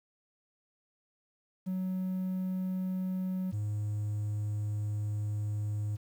triangle tone pair in turn, 186 / 104.69 Hz, F#3 / G#2, +9 / +14 cents, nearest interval minor seventh, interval 995 cents, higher first, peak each -28 dBFS, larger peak neither, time 1.66-3.52 / 3.52-5.97 s, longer second, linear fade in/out 20 ms, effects tanh soft clip ceiling -24 dBFS + 10-bit

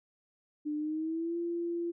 sine tone with pitch glide, 299.4 to 341.9 Hz, D4 to F4, +33 to -37 cents, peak -31 dBFS, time 0.65-1.92 s, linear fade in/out 20 ms, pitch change +230 cents, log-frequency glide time 0.76-1.37 s, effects none

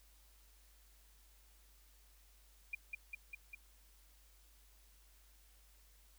sine tone with echo, 2407 Hz, D7, 42 cents sharp, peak -37 dBFS, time 2.73-2.75 s, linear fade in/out 5 ms, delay 200 ms, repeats 4, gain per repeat -2 dB, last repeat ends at 3.55 s, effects added 50 Hz sine -64 dBFS peak until 6.18 s + white hiss -69 dBFS RMS until 6.18 s

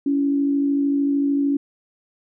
sine tone pair together, 280.7 / 334 Hz, C#4 / E4, +22 / +23 cents, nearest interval minor third, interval 301 cents, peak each -17 / -29 dBFS, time 0.06-1.57 s, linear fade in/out 5 ms, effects none

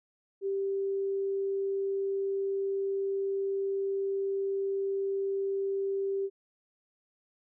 sine tone, 392 Hz, G4, in tune, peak -28 dBFS, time 0.41-6.3 s, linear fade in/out 50 ms, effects none

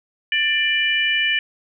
harmonic tone, 592 Hz, D5, 14 cents sharp, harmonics 3 / 4 / 5, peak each -21 / -21 / -21 dBFS, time 0.32-1.39 s, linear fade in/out 2 ms, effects none

